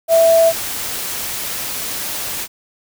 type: tone in noise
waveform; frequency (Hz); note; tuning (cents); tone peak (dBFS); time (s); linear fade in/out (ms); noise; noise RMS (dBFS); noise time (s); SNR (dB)
sine; 660; E5; +2; -8; 0.08-0.53; 50; white; -24; 0.08-2.48; +13
effects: none